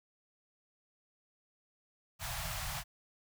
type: band-stop noise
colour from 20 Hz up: pink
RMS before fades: -39 dBFS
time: 2.19-2.84 s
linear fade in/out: 50 ms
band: 160 to 640 Hz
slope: 48 dB/octave
effects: none